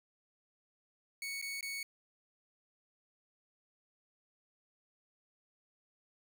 sawtooth tone with dropouts, 2222 Hz, C#7, 4 cents sharp, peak -35 dBFS, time 1.22-1.83 s, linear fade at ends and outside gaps 2 ms, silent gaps 1.415-1.424 / 1.609-1.627 s, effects 11-bit

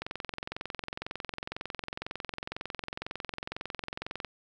click train, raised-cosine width 0.3 ms, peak -19 dBFS, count 94, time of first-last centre 0.02-4.247 s, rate 22 Hz, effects none

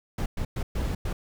brown noise bursts at uneven times, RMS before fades -28 dBFS, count 5, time 0.18-0.26 / 0.37-0.45 / 0.56-0.63 / 0.75-0.95 / 1.05-1.13 s, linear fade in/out 5 ms, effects none

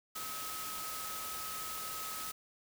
sine tone in noise, 1278 Hz, D#6, 46 cents sharp, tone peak -44 dBFS, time 0.15-2.32 s, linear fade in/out 10 ms, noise white, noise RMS -42 dBFS, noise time 0.15-2.32 s, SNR -5 dB, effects none

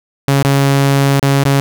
sawtooth tone with dropouts, 138.59 Hz, C#3, in tune, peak -5 dBFS, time 0.28-1.6 s, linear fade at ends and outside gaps 0 ms, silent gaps 0.427-0.449 / 1.197-1.228 / 1.437-1.453 s, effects none

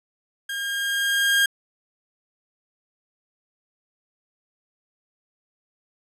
30% pulse tone with level ramp, 1615 Hz, G#6, 49 cents flat, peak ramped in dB -25 to -13 dBFS, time 0.49-1.46 s, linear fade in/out 5 ms, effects resampled to 32000 Hz

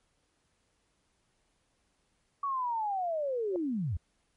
sine linear sweep, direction down, 1138 to 70.7 Hz, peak -29 dBFS, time 2.43-3.97 s, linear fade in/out 5 ms
sine tone with exponential growth, 549 Hz, C#5, 17 cents flat, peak -29 dBFS, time 3.48-3.56 s, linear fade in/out 1 ms, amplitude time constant 16 ms
effects pink hiss -74 dBFS RMS until 4.36 s + MP3 48 kbps

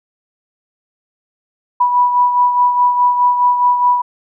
sine beating tone pair, 981 / 985.8 Hz, B5 / B5, -12 / -3 cents, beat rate 4.8 Hz, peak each -10 / -19 dBFS, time 1.8-4.02 s, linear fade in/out 10 ms, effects none

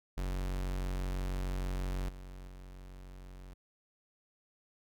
45% pulse tone with level steps, 46.25 Hz, F#1, in tune, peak -33 / -45 / -47 dBFS, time 0.17-3.54 s, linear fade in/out 10 ms, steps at 2.09 / 2.48 s, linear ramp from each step 2 ms, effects none

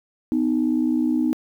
sine tone pair together, 250.7 / 310.2 Hz, B3 / D#4, +26 / -5 cents, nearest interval major third, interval 369 cents, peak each -20 dBFS, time 0.32-1.33 s, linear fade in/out 0 ms, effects tanh soft clip ceiling -11 dBFS + 9-bit

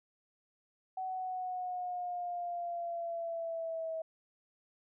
sine linear sweep, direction down, 753 to 644 Hz, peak -35 dBFS, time 0.97-4.02 s, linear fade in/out 5 ms, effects none

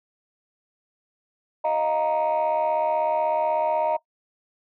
sine chord, Eb suspended second, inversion none, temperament equal, 622.3 / 698.5 / 932.3 Hz, Eb5 / F5 / Bb5, 0 / 0 / 0 cents, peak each -22 / -27 / -22 dBFS, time 1.64-3.97 s, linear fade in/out 10 ms, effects noise-tail reverb RT60 0.1 s tail -19 dB re dry + tanh soft clip ceiling -16 dBFS

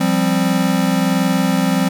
square chord, F suspended second, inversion none, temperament equal, 174.61 / 196 / 261.6 Hz, F3 / G3 / C4, 0 / 0 / 0 cents, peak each -19 dBFS, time 0-1.89 s, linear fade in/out 10 ms, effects none

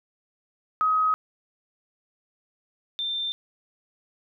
sine tone pair in turn, 1265 / 3578 Hz, D#6 / A7, +28 / +28 cents, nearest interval octave + tritone, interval 1800 cents, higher second, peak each -19 / -26 dBFS, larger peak first, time 0.81-1.14 / 2.99-3.32 s, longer neither, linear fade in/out 0 ms, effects none

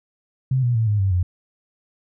sine tone with pitch steps, 130.81 / 121.35 / 112.57 / 104.43 / 96.87 / 89.86 Hz, C3 / B2 / A2 / G#2 / G2 / F2, 0 / -30 / +40 / +10 / -20 / +50 cents, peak -16 dBFS, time 0.51-1.23 s, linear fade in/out 5 ms, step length 120 ms, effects none

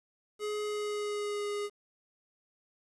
square tone with pitch glide, 420 to 411.6 Hz, G#4 to G#4, +19 to -16 cents, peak -33 dBFS, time 0.39-1.7 s, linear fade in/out 50 ms, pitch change -35 cents, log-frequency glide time 0.63-1.47 s, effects resampled to 24000 Hz + 10-bit

